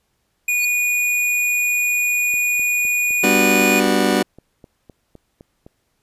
square tone, 2455 Hz, D#7, 24 cents flat, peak -17 dBFS, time 0.48-3.8 s, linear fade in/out 5 ms
square tone with exponential growth, 4435 Hz, C#8, in tune, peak -23 dBFS, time 0.57-0.65 s, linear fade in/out 5 ms, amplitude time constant 16 ms
click train, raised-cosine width 2 ms, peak -27 dBFS, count 14, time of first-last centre 2.34-5.665 s, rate 3.91 Hz
30% pulse chord, G major seventh, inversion none, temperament just, 196 / 245 / 294 / 367.5 Hz, G3 / B3 / D4 / F#4, 0 / -14 / +2 / -12 cents, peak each -18 dBFS, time 3.23-4.23 s, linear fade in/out 10 ms
effects pink hiss -68 dBFS RMS until 6.02 s + resampled to 32000 Hz

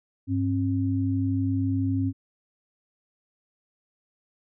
sine tone pair together, 100.7 / 268.8 Hz, G2 / C4, +47 / +47 cents, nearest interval octave + perfect fourth, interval 1700 cents, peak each -25 dBFS, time 0.27-2.13 s, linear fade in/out 50 ms, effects none

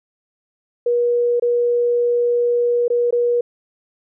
sine tone with dropouts, 480.3 Hz, B4, 48 cents flat, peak -14 dBFS, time 0.86-3.41 s, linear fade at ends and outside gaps 5 ms, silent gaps 1.398-1.422 / 2.881-2.901 / 3.108-3.125 s, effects none

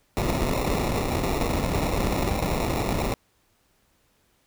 pink noise with sample-and-hold, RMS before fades -25 dBFS, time 0.17-3.14 s, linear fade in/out 0 ms, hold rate 1575 Hz, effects pink hiss -66 dBFS RMS until 4.46 s

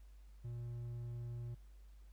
triangle tone, 119.1 Hz, A#2, 38 cents sharp, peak -40 dBFS, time 0.44-1.55 s, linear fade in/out 10 ms, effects added 50 Hz sine -55 dBFS peak until 2.12 s + pink hiss -75 dBFS RMS until 2.12 s

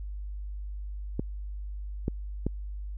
clicks, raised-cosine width 3 ms, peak -15 dBFS, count 3, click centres 1.195 / 2.081 / 2.466 s, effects added 50 Hz sine -34 dBFS peak until 2.97 s

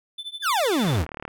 triangle tone with tremolo, 3520 Hz, A7, in tune, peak -27 dBFS, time 0.18-0.96 s, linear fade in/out 5 ms, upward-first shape triangle, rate 13 Hz, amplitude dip 100%
40% pulse exponential sweep, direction down, 1760 to 65.4 Hz, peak -19 dBFS, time 0.42-1.06 s, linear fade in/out 50 ms
click train, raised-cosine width 0.5 ms, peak -19 dBFS, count 17, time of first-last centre 0.85-1.279 s, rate 37.3 Hz
effects none

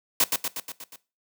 white noise with echo, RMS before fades -20 dBFS, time 0.2-0.24 s, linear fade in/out 2 ms, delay 120 ms, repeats 6, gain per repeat -4 dB, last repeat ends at 0.96 s, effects noise-tail reverb RT60 0.3 s tail -19 dB re dry

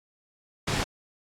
pink noise, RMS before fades -27 dBFS, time 0.67-0.84 s, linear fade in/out 10 ms, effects low-pass 7000 Hz 12 dB/octave + AAC 64 kbps

